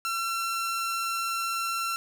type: tone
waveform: sawtooth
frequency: 1354 Hz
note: E6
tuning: 46 cents sharp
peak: -24 dBFS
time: 0.05-1.96 s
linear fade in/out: 0 ms
effects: 10-bit